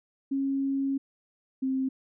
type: tone pair in turn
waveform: sine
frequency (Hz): 273 / 263.9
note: C#4 / C4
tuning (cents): -26 / +15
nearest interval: minor second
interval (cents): 59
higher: first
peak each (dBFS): -25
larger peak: neither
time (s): 0.31-0.98 / 1.62-1.89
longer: first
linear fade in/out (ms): 10
effects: none